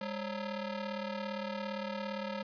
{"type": "ring-modulated tone", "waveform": "sawtooth", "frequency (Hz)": 371.5, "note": "F#4", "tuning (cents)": 7, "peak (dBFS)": -29, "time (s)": [0.01, 2.43], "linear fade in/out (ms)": 5, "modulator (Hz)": 167, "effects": ["resampled to 11025 Hz", "10-bit"]}